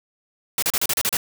white noise bursts, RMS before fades -21 dBFS, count 8, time 0.58-1.17 s, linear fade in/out 2 ms, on 44 ms, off 34 ms, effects none

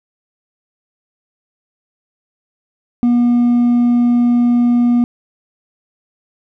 sine tone with hard clipping, 240.8 Hz, B3, 44 cents flat, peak -10 dBFS, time 3.03-5.04 s, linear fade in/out 0 ms, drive 2 dB, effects none

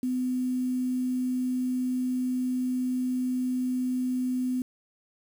sine tone with quantisation, 253 Hz, B3, 42 cents sharp, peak -25 dBFS, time 0.03-4.62 s, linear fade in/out 2 ms, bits 8, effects none

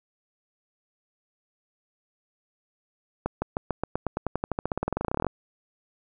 accelerating click train, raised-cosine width 1 ms, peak -12 dBFS, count 30, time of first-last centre 3.26-5.267 s, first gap 160 ms, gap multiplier 0.93, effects none

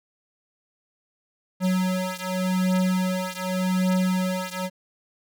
square beating tone pair, 184.6 / 185.46 Hz, F#3 / F#3, -4 / +4 cents, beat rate 0.86 Hz, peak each -25 / -26 dBFS, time 1.6-4.7 s, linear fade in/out 50 ms, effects none

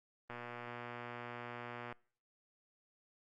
click train, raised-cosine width 0.5 ms, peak -30 dBFS, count 196, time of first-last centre 0.3-1.925 s, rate 120 Hz, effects noise-tail reverb RT60 0.5 s tail -25 dB re dry + Opus 32 kbps

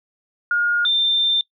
sine tone pair in turn, 1426 / 3584 Hz, F6 / A7, +36 / +31 cents, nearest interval octave + major third, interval 1595 cents, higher second, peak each -15 dBFS, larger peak neither, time 0.51-0.85 / 0.85-1.41 s, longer second, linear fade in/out 2 ms, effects noise-tail reverb RT60 0.1 s tail -20 dB re dry

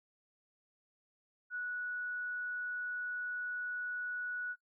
sine tone, 1470 Hz, F#6, 12 cents flat, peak -36 dBFS, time 1.5-4.56 s, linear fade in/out 50 ms, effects noise-tail reverb RT60 0.1 s tail -21 dB re dry

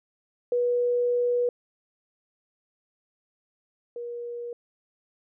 sine tone pair in turn, 486.4 / 476.9 Hz, B4 / A#4, -26 / +39 cents, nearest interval unison, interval 35 cents, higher first, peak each -21 / -32 dBFS, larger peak first, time 0.52-1.49 / 3.96-4.53 s, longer first, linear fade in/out 2 ms, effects none

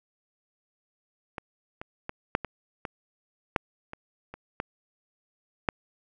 clicks, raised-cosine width 0.5 ms, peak -19 / -22 / -18 / -7 / -18 / -18 / -7 / -23 / -25 / -15 / -8 dBFS, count 11, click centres 1.382 / 1.815 / 2.094 / 2.351 / 2.447 / 2.852 / 3.562 / 3.934 / 4.34 / 4.601 / 5.688 s, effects none

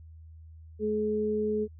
sine tone pair together, 213.5 / 425.1 Hz, G#3 / G#4, +48 / +40 cents, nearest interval octave, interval 1192 cents, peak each -31 / -27 dBFS, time 0.79-1.68 s, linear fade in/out 50 ms, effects added 80 Hz sine -46 dBFS peak until 1.79 s

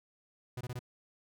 45% pulse tone bursts, 123.47 Hz, B2, in tune, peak -37 dBFS, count 4, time 0.57-0.792 s, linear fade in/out 5 ms, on 39 ms, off 22 ms, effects none

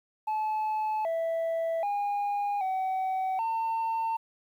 sine tone with pitch steps, 863 / 659 / 815 / 756 / 903 Hz, A5 / E5 / G#5 / F#5 / A5, -34 / -1 / -33 / +37 / +45 cents, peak -24 dBFS, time 0.27-4.17 s, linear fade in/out 10 ms, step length 780 ms, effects tanh soft clip ceiling -26 dBFS + 10-bit

